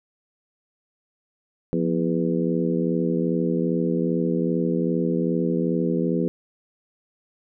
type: harmonic tone with a mistuned harmonic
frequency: 82.5 Hz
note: E2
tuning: 2 cents sharp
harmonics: 2 / 3 / 4 / 5 / 6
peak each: -24 / -26 / -27 / -28 / -29 dBFS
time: 1.73-6.28 s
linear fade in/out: 0 ms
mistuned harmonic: 2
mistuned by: +98 cents
effects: none